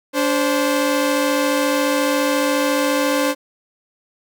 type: tone pair together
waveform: sawtooth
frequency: 288.8 / 523.3 Hz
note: D4 / C5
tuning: -29 / 0 cents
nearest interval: minor seventh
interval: 1029 cents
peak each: -15 dBFS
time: 0.13-3.35 s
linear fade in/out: 50 ms
effects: none